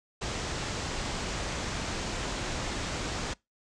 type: low-pass noise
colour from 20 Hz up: pink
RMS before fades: -34 dBFS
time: 0.21-3.34 s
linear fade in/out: 10 ms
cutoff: 7900 Hz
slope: 48 dB/octave
effects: noise-tail reverb RT60 0.2 s tail -24 dB re dry